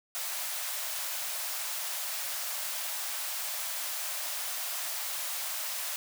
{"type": "high-pass noise", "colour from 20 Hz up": "white", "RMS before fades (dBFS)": -35, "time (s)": [0.15, 5.96], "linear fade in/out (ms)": 0, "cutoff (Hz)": 550, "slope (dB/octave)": 96, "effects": []}